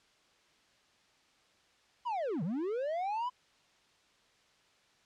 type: linear two-way sweep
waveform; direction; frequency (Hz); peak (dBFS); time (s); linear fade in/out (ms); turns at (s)
triangle; down then up; 1018 to 144 to 1018; -30; 2.05-3.3; 20; 2.43
effects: white hiss -67 dBFS RMS until 5.05 s + low-pass 5000 Hz 12 dB/octave